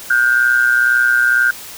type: tone pair together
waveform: sine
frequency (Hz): 1441 / 1563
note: F#6 / G6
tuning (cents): -46 / -6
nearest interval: minor second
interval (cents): 140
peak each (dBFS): -13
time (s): 0.1-1.51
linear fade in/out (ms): 5
effects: white hiss -33 dBFS RMS until 1.77 s